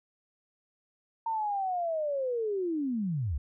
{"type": "linear sweep", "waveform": "sine", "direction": "down", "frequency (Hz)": [919, 60], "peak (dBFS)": -28, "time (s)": [1.26, 3.38], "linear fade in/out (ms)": 5, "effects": []}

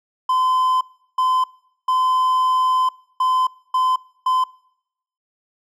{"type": "tone bursts at uneven times", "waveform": "triangle", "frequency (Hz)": 1025, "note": "C6", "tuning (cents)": -36, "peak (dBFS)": -13, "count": 6, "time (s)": [[0.29, 0.81], [1.18, 1.44], [1.88, 2.89], [3.2, 3.47], [3.74, 3.96], [4.26, 4.44]], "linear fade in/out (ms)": 5, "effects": ["noise-tail reverb RT60 0.8 s tail -25 dB re dry"]}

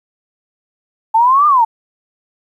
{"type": "exponential two-way sweep", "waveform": "sine", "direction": "up then down", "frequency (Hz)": [873, 1221, 873], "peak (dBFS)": -7, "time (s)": [1.14, 1.65], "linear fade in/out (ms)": 10, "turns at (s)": 1.47, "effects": ["8-bit"]}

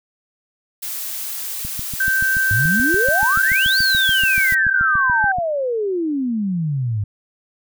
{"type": "noise", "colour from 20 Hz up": "blue", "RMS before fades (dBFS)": -27, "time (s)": [0.82, 4.55], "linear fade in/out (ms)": 10}
{"type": "click train", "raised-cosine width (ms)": 5, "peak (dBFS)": -18, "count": 27, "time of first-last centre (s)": [1.65, 5.386], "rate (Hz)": 6.96}
{"type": "tone", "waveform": "sine", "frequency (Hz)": 1558, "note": "G6", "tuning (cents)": -11, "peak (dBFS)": -15, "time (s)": [2, 5.32], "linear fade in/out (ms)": 5}
{"type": "exponential two-way sweep", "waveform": "sine", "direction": "up then down", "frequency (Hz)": [99.1, 4699, 99.1], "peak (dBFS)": -18, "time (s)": [2.51, 7.04], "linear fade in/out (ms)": 5, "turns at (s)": 3.79}
{"effects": []}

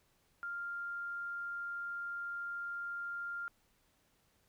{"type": "tone", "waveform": "sine", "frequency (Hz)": 1396.9, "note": "F6", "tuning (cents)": 0, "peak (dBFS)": -38, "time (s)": [0.43, 3.48], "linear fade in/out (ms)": 0, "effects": ["pink hiss -73 dBFS RMS until 4.48 s"]}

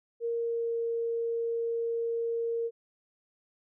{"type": "tone with pitch glide", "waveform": "sine", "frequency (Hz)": [466.2, 463], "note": ["A#4", "A#4"], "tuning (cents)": [0, -12], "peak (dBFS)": -28, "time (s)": [0.2, 2.71], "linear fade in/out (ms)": 50, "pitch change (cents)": -12, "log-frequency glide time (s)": [0.32, 0.76], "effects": []}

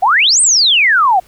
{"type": "exponential two-way sweep", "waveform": "sine", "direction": "up then down", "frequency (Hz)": [698.5, 8780, 698.5], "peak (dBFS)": -7, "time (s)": [0.02, 1.2], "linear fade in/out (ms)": 10, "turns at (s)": 0.41, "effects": ["pink hiss -47 dBFS RMS until 1.27 s"]}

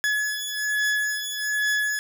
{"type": "beating tone pair", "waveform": "40% pulse", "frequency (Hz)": [1700, 1701.2], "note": ["G#6", "G#6"], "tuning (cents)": [40, 41], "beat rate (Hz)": 1.2, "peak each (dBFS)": [-26, -25], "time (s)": [0.04, 1.99], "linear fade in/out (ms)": 0, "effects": []}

